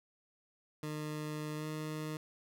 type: tone with pitch glide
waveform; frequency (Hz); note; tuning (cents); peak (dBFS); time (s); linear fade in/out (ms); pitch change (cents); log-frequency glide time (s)
20% pulse; 152.2 to 154.59; D#3 to D#3; -38 to -11; -33; 0.83-2.17; 2; +27; 1.56-1.66
effects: none